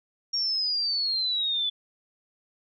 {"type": "exponential sweep", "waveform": "sine", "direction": "down", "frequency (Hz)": [5600, 3450], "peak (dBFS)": -24, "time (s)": [0.33, 1.7], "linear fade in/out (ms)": 10, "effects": []}